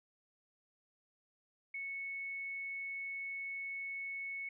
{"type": "tone", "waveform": "sine", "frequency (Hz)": 2208, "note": "C#7", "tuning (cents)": -7, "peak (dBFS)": -39, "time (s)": [1.74, 4.49], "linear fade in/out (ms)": 5, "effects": []}